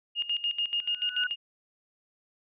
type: tone with tremolo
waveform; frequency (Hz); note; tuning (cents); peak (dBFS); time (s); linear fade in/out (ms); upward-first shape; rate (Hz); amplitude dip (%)
sine; 2842; F7; +30; -25; 0.15-1.36; 50; square; 6.9; 80
type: tone with exponential growth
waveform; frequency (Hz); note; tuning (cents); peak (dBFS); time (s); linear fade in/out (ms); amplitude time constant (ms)
sine; 1480; F#6; 0; -25; 0.81-1.27; 5; 99
effects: resampled to 8000 Hz